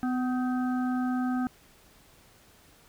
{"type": "harmonic tone with a mistuned harmonic", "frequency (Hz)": 252.1, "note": "B3", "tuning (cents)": 36, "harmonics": [1, 3, 5, 6], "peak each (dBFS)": [-26, -36, -40, -42], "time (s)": [0.03, 1.47], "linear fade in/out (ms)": 0, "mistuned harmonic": 6, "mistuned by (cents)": 46, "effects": ["pink hiss -58 dBFS RMS until 2.88 s"]}